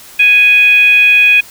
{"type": "tone with frequency modulation", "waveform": "sine", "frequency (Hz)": 2489, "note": "D#7", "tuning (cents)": 0, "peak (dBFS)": -4, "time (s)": [0.19, 1.41], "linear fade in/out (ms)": 10, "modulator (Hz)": 830, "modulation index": 0.33, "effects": ["white hiss -36 dBFS RMS until 1.5 s"]}